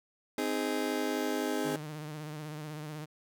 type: chord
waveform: 30% pulse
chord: Ab major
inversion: first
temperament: just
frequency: 259.6 / 311.5 / 415.3 Hz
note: C4 / Eb4 / Ab4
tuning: -13 / +2 / 0 cents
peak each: -32 dBFS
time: 0.38-1.76 s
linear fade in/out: 2 ms
type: tone with vibrato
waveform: sawtooth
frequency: 152.1 Hz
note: D#3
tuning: 39 cents flat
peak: -35 dBFS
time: 1.64-3.06 s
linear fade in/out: 20 ms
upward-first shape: sine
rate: 16 Hz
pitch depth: 52 cents each way
effects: none